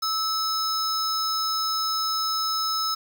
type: tone pair together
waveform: square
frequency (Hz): 1300 / 5200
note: E6 / E8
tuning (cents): -24 / -24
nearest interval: 2 octaves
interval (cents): 2400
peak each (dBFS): -27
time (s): 0.02-2.95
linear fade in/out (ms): 10
effects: 8-bit